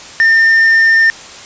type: tone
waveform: triangle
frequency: 1807 Hz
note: A6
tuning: 46 cents sharp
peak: -4 dBFS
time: 0.2-1.1 s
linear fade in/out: 0 ms
effects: white hiss -32 dBFS RMS until 1.45 s + resampled to 16000 Hz